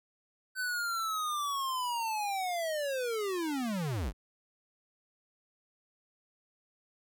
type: linear sweep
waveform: square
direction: down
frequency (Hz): 1528 to 39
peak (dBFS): -32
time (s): 0.55-4.13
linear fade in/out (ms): 50
effects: none